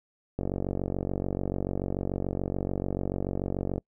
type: click train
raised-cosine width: 2 ms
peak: -16 dBFS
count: 160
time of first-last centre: 0.39-3.78 s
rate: 46.9 Hz
effects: noise-tail reverb RT60 0.1 s tail -26 dB re dry